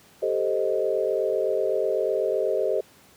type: chord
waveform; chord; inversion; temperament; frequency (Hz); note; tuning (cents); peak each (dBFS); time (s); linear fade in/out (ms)
sine; A half-diminished seventh; third; equal; 392 / 440 / 523.3 / 622.3; G4 / A4 / C5 / Eb5; 0 / 0 / 0 / 0; -27; 0.22-2.81; 10
effects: pink hiss -54 dBFS RMS until 3.16 s + high-pass 100 Hz 12 dB/octave